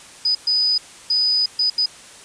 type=tone bursts at uneven times; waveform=sine; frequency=4978 Hz; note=D#8; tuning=in tune; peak=-15 dBFS; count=5; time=0.25-0.35 / 0.47-0.78 / 1.1-1.46 / 1.59-1.7 / 1.78-1.86 s; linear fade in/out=5 ms; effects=white hiss -42 dBFS RMS until 2.24 s + resampled to 22050 Hz